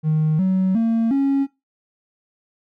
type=tone with pitch steps; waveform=triangle; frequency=155.4 / 188.03 / 227.5 / 275.3 Hz; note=D#3 / F#3 / A#3 / C#4; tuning=-2 / +28 / -42 / -12 cents; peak=-12 dBFS; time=0.03-1.47 s; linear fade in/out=50 ms; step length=360 ms; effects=noise-tail reverb RT60 0.2 s tail -17 dB re dry + tanh soft clip ceiling -11 dBFS